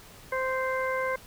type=harmonic tone; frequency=521 Hz; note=C5; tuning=7 cents flat; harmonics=1 / 2 / 3 / 4; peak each=-29 / -32 / -34 / -35 dBFS; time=0.32-1.16 s; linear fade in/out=5 ms; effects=pink hiss -50 dBFS RMS until 1.26 s